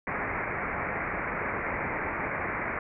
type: low-pass noise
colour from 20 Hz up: white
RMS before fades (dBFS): -32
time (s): 0.07-2.79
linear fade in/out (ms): 2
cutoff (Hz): 2300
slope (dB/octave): 96
effects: none